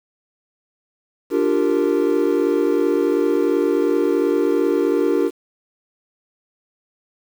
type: chord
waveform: triangle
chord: G minor seventh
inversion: second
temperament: equal with one note detuned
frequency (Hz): 293.7 / 349.2 / 392 / 462.1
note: D4 / F4 / G4 / Bb4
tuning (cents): 0 / 0 / 0 / -15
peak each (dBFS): -19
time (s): 1.3-5.31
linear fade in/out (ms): 50
effects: 7-bit